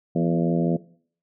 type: harmonic tone with a mistuned harmonic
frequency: 84.7 Hz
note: E2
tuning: 48 cents sharp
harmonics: 2 / 3 / 4 / 5 / 6 / 7 / 8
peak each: -22 / -26 / -28 / -30 / -32 / -33 / -34 dBFS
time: 0.15-0.77 s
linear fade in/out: 10 ms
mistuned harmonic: 3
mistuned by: -51 cents
effects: noise-tail reverb RT60 0.5 s tail -18 dB re dry